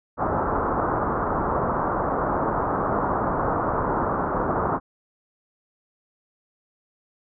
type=low-pass noise; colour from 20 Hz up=white; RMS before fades=-24 dBFS; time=0.17-4.8 s; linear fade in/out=50 ms; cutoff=1300 Hz; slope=48 dB/octave; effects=none